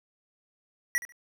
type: tone with echo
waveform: square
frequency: 1934 Hz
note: B6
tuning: 37 cents flat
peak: -24 dBFS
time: 0.95-0.98 s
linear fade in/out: 0 ms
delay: 71 ms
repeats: 2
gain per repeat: -14 dB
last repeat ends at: 1.122 s
effects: none